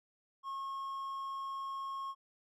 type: tone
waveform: triangle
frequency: 1086 Hz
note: C#6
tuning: 36 cents flat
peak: -36 dBFS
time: 0.43-2.15 s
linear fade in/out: 50 ms
effects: none